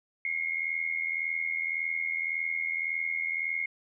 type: tone with amplitude modulation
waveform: sine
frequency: 2151 Hz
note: C7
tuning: 47 cents sharp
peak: -25 dBFS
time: 0.25-3.66 s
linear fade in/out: 2 ms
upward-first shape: sine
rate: 81.8 Hz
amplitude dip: 75%
effects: none